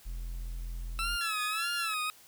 triangle tone, 42.34 Hz, E1, 47 cents sharp, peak -33 dBFS, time 0.05-1.17 s, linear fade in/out 20 ms
20% pulse tone with vibrato, 1320 Hz, E6, 2 cents sharp, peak -26 dBFS, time 0.99-2.1 s, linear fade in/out 0 ms, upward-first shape sine, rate 1.7 Hz, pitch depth 110 cents each way
sawtooth tone with tremolo, 1697 Hz, G#6, 37 cents sharp, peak -33 dBFS, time 1.21-1.94 s, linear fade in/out 0 ms, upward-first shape sine, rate 5.4 Hz, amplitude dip 60%
effects white hiss -57 dBFS RMS until 2.27 s

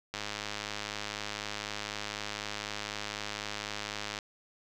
click train, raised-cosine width 0.2 ms, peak -18 dBFS, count 422, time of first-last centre 0.14-4.188 s, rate 104 Hz, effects none

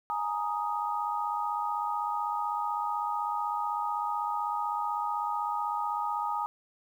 sine chord, Ab suspended second, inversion none, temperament equal with one note detuned, 836.4 / 932.3 / 1244.5 Hz, Ab5 / Bb5 / Eb6, +12 / 0 / 0 cents, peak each -33 dBFS, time 0.1-6.46 s, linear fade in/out 0 ms, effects 10-bit

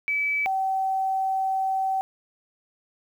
sine tone pair in turn, 2298 / 766.9 Hz, D7 / G5, -38 / -38 cents, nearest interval octave + perfect fifth, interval 1900 cents, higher first, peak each -22 / -22 dBFS, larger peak neither, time 0.08-0.46 / 0.46-2.01 s, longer second, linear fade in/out 0 ms, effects 9-bit

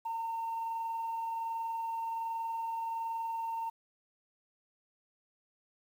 sine tone with amplitude modulation, 911 Hz, A#5, 40 cents flat, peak -31 dBFS, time 0.05-3.7 s, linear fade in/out 10 ms, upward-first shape sine, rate 21.3 Hz, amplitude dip 25%, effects tanh soft clip ceiling -30 dBFS + 10-bit

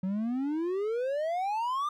triangle exponential sweep, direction up, 182.7 to 1219 Hz, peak -26 dBFS, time 0.03-1.89 s, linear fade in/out 5 ms, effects none

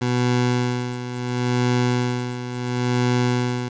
20% pulse tone with tremolo, 123.47 Hz, B2, in tune, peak -12 dBFS, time 0.01-3.69 s, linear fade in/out 10 ms, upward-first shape sine, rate 0.72 Hz, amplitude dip 70%, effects resampled to 16000 Hz + 8-bit

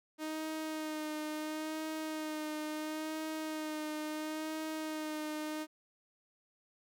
sawtooth tone with vibrato, 310 Hz, D#4, 6 cents flat, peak -33 dBFS, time 0.18-5.67 s, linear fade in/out 50 ms, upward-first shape sine, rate 0.73 Hz, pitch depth 24 cents each way, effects none

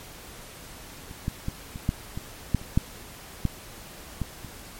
clicks, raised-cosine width 5 ms, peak -28 / -14 / -16 / -22 / -10 / -20 / -8 / -29 / -7 / -10 / -15 / -27 dBFS, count 12, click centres 1.112 / 1.281 / 1.484 / 1.759 / 1.891 / 2.175 / 2.547 / 2.615 / 2.775 / 3.453 / 4.217 / 4.447 s, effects pink hiss -44 dBFS RMS until 4.79 s + MP3 64 kbps

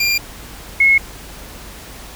25% pulse / sine tone pair in turn, 2392 / 2176 Hz, D7 / C#7, +31 / -33 cents, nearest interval major second, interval 164 cents, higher first, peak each -10 / -8 dBFS, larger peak second, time 0-0.18 / 0.8-0.98 s, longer neither, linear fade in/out 5 ms, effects added 50 Hz sine -39 dBFS peak until 2.15 s + pink hiss -36 dBFS RMS until 2.15 s

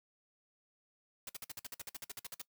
white noise bursts, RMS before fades -44 dBFS, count 16, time 1.27-2.418 s, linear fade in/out 2 ms, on 23 ms, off 52 ms, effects noise-tail reverb RT60 0.1 s tail -21 dB re dry

